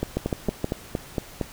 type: two click trains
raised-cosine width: 2 ms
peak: -10 / -11 dBFS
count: 4 / 7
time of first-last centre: 0.17-0.644 / 0.03-1.412 s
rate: 6.33 / 4.34 Hz
effects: pink hiss -44 dBFS RMS until 1.52 s